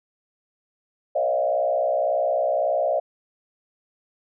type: tone with frequency modulation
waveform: sine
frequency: 620 Hz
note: D#5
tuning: 6 cents flat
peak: -19 dBFS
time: 1.15-3 s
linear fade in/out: 10 ms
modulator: 61.8 Hz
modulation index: 1.4
effects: none